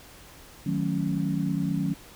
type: chord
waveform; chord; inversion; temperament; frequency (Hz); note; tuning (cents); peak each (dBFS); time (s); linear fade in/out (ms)
sine; D# half-diminished seventh; none; equal; 155.56 / 185 / 220 / 277.2; D#3 / F#3 / A3 / C#4; 0 / 0 / 0 / 0; -29 / -28 / -34 / -30; 0.66-1.94; 5
effects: pink hiss -49 dBFS RMS until 2.15 s